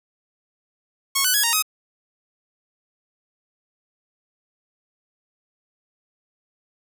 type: tone with pitch steps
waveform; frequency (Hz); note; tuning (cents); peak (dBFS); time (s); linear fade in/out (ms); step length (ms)
5% pulse; 1097 / 1496 / 1670 / 931 / 1263; C#6 / F#6 / G#6 / A#5 / D#6; -18 / +19 / +9 / -2 / +26; -6; 1.15-1.625; 10; 95
effects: none